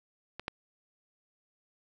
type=clicks; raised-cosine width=0.3 ms; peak=-23 / -17 dBFS; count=2; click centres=0.396 / 0.481 s; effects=none